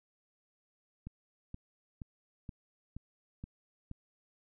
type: click train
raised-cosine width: 5 ms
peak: -30 dBFS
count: 7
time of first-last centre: 1.07-3.914 s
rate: 2.11 Hz
effects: none